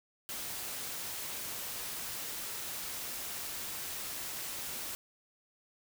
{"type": "noise", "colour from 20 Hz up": "white", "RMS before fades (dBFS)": -40, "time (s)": [0.29, 4.95], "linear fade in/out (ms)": 0, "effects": []}